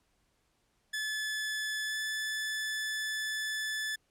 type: tone with pitch glide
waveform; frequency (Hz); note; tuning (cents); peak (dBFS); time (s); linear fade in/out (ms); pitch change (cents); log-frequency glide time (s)
sawtooth; 1728 to 1739; A6 to A6; -32 to -21; -29; 0.93-3.96; 10; +11; 1.86-1.96
effects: pink hiss -74 dBFS RMS until 4.1 s + low-pass 11000 Hz 12 dB/octave